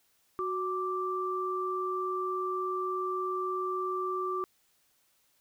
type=tone pair together; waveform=sine; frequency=370 / 1173.3 Hz; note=F#4 / D6; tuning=0 / -2 cents; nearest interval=octave + minor sixth; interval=1998 cents; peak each=-33 / -32 dBFS; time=0.39-4.44 s; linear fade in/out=0 ms; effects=white hiss -70 dBFS RMS until 5.4 s